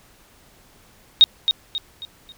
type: tone with echo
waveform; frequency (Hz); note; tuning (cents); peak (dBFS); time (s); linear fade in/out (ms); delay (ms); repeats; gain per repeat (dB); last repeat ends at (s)
sine; 3729; A#7; 0; -6; 1.21-1.24; 0; 270; 4; -8; 2.32
effects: pink hiss -53 dBFS RMS until 2.37 s